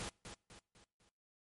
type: noise with echo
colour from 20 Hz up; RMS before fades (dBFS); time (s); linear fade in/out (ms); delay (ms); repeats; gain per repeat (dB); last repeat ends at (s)
pink; -43; 0-0.09; 0; 250; 4; -7; 1.09
effects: noise-tail reverb RT60 0.5 s tail -25 dB re dry + MP3 48 kbps